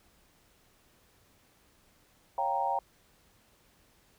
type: chord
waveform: sine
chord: G half-diminished seventh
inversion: second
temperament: equal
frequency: 554.4 / 698.5 / 784 / 932.3 Hz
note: Db5 / F5 / G5 / Bb5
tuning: 0 / 0 / 0 / 0 cents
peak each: -37 / -36 / -31 / -31 dBFS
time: 2.38-2.79 s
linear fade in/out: 2 ms
effects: pink hiss -65 dBFS RMS until 4.18 s